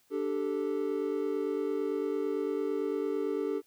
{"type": "chord", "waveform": "triangle", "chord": "D suspended fourth", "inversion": "none", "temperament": "just", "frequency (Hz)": [293.7, 391.6, 440.5], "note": ["D4", "G4", "A4"], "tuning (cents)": [0, -2, 2], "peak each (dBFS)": [-33, -31, -31], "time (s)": [0.1, 3.62], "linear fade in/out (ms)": 50, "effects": ["white hiss -68 dBFS RMS until 3.66 s"]}